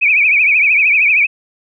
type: tone with vibrato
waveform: sine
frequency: 2405 Hz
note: D7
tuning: 41 cents sharp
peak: -8 dBFS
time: 0.01-1.27 s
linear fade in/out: 20 ms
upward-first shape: triangle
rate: 13 Hz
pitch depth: 150 cents each way
effects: none